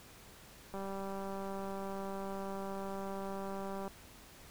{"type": "click train", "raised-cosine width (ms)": 1, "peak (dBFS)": -29, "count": 613, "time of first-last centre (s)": [0.74, 3.878], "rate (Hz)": 195, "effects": ["pink hiss -56 dBFS RMS until 4.5 s"]}